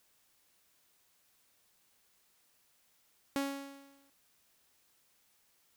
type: tone with exponential decay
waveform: sawtooth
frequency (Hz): 277.2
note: C#4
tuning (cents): 0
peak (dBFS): -26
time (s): 3.36-4.1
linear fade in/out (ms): 0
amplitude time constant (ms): 160
effects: white hiss -71 dBFS RMS until 5.76 s